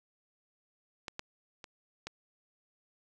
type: clicks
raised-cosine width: 0.2 ms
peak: -21 / -20 / -28 / -22 dBFS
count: 4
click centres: 1.082 / 1.194 / 1.642 / 2.07 s
effects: none